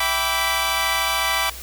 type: chord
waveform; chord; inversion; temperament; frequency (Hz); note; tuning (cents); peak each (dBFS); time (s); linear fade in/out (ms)
15% pulse; E minor seventh; none; equal with one note detuned; 659.3 / 784 / 987.8 / 1159.2; E5 / G5 / B5 / D6; 0 / 0 / 0 / -23; -22 / -20 / -18 / -17; 0-1.5; 5
effects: added 60 Hz sine -38 dBFS peak until 1.62 s + white hiss -37 dBFS RMS until 1.62 s